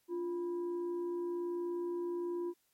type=tone with frequency modulation; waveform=sine; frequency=348.6 Hz; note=F4; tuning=3 cents flat; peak=-34 dBFS; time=0.08-2.54 s; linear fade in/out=50 ms; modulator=636 Hz; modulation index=0.31; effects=white hiss -75 dBFS RMS until 2.73 s + MP3 64 kbps